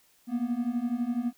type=beating tone pair; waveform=triangle; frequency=233.1 / 245.1 Hz; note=A#3 / B3; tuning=0 / -13 cents; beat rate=12 Hz; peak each=-29 / -27 dBFS; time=0.27-1.33 s; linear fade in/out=50 ms; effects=white hiss -64 dBFS RMS until 1.37 s